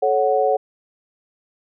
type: chord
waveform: sine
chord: F# minor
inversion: first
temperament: equal with one note detuned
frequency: 433.7 / 554.4 / 740 Hz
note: A4 / C#5 / F#5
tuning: -25 / 0 / 0 cents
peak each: -20 / -19 / -19 dBFS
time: 0.02-0.57 s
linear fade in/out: 10 ms
effects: none